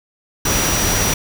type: tone in noise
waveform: sine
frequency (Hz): 5820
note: F#8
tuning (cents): -29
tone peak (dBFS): -21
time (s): 0.45-1.14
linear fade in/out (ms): 5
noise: pink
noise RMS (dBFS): -18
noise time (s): 0.45-1.14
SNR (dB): -6
effects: none